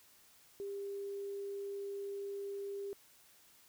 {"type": "tone", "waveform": "sine", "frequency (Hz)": 399.1, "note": "G4", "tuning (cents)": 31, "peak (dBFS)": -39, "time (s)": [0.6, 2.93], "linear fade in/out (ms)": 0, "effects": ["white hiss -64 dBFS RMS until 3.68 s"]}